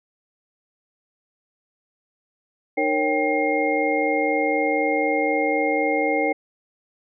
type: tone cluster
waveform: sine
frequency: 305.4 / 465 / 549 / 782 / 2132 Hz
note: D#4 / A#4 / C#5 / G5 / C7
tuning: -32 / -4 / -17 / -4 / +32 cents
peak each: -25 dBFS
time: 2.77-6.33 s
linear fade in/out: 10 ms
effects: none